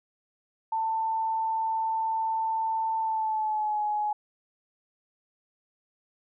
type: tone with pitch glide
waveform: sine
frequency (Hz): 891 to 841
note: A5 to G#5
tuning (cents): +22 to +22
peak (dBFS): -25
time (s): 0.72-4.13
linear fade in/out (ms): 5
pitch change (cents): -100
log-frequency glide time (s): 3-3.82
effects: none